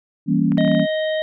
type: chord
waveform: sine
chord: E diminished seventh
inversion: none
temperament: equal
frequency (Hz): 164.81 / 196 / 233.1 / 277.2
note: E3 / G3 / Bb3 / Db4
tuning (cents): 0 / 0 / 0 / 0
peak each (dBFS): -20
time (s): 0.26-0.87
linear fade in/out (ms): 50
type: clicks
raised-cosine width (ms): 0.5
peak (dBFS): -19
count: 8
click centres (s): 0.52 / 0.574 / 0.608 / 0.648 / 0.678 / 0.716 / 0.749 / 0.796
type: harmonic tone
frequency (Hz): 625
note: D#5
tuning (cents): +8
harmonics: 1 / 3 / 5 / 6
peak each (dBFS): -19 / -29 / -33 / -35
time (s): 0.58-1.22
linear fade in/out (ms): 0
effects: none